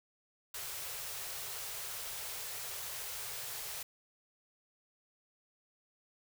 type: band-stop noise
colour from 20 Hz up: white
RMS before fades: -42 dBFS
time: 0.54-3.83 s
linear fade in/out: 5 ms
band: 160 to 370 Hz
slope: 96 dB/octave
effects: none